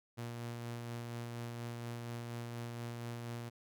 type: tone with tremolo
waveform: sawtooth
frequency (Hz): 118.3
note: A#2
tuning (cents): +26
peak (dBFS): -36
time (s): 0.17-3.5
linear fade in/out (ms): 20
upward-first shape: sine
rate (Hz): 4.2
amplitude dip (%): 25
effects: none